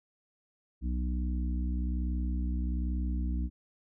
harmonic tone with a mistuned harmonic, 61.2 Hz, B1, 15 cents flat, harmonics 1 / 3 / 4 / 5, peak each -29 / -39 / -41 / -43 dBFS, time 0.81-3.5 s, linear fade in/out 50 ms, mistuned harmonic 1, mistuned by +43 cents, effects none

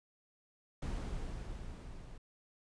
brown noise with level ramp, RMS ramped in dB -37 to -50 dBFS, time 0.82-2.18 s, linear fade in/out 5 ms, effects resampled to 22050 Hz

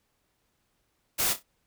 white noise with echo, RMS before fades -26 dBFS, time 1.18-1.34 s, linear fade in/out 20 ms, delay 31 ms, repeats 3, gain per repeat -11 dB, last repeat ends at 1.433 s, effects pink hiss -74 dBFS RMS until 1.66 s

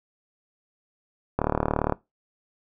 click train, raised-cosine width 1 ms, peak -8 dBFS, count 21, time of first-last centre 1.39-1.923 s, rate 37.5 Hz, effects noise-tail reverb RT60 0.2 s tail -20 dB re dry

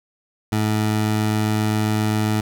20% pulse tone, 107.5 Hz, A2, 40 cents flat, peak -13 dBFS, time 0.52-2.41 s, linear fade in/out 5 ms, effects none

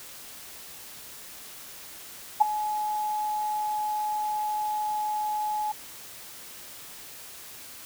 sine tone with ADSR envelope, 847 Hz, G#5, 34 cents sharp, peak -11 dBFS, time 2.4-5.72 s, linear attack 16 ms, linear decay 11 ms, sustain -15 dB, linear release 6 ms, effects white hiss -44 dBFS RMS until 7.85 s

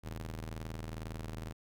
sawtooth ring-modulated tone, 79.4 Hz, D#2, 36 cents sharp, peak -33 dBFS, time 0.03-1.53 s, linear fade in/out 20 ms, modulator 28.6 Hz, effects none

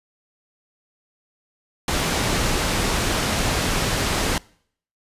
pink low-pass noise, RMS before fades -22 dBFS, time 1.88-4.38 s, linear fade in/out 2 ms, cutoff 8800 Hz, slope 12 dB/octave, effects noise-tail reverb RT60 0.6 s tail -24 dB re dry + resampled to 32000 Hz

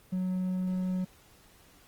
triangle tone, 184.4 Hz, F#3, 6 cents flat, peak -26 dBFS, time 0.12-1.05 s, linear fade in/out 10 ms, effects pink hiss -59 dBFS RMS until 1.87 s + Opus 24 kbps

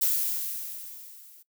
violet noise with level ramp, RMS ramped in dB -23 to -53 dBFS, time 0.01-1.43 s, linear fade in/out 10 ms, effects noise-tail reverb RT60 0.1 s tail -19 dB re dry

